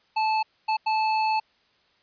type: tone bursts at uneven times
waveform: square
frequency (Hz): 873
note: A5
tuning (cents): -14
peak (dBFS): -22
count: 3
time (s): 0.16-0.43 / 0.68-0.77 / 0.86-1.4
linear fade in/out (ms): 10
effects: white hiss -64 dBFS RMS until 2.02 s + resampled to 11025 Hz